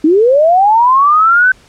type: linear sweep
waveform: sine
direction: up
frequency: 293.7 to 1542 Hz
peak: -5 dBFS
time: 0.04-1.52 s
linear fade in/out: 5 ms
effects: pink hiss -45 dBFS RMS until 1.68 s + low-pass 8000 Hz 12 dB/octave